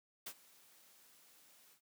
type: noise with ADSR envelope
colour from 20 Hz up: white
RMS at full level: -44 dBFS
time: 0.26-1.81 s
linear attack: 8 ms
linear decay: 66 ms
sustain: -21 dB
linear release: 89 ms
effects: high-pass 150 Hz 12 dB/octave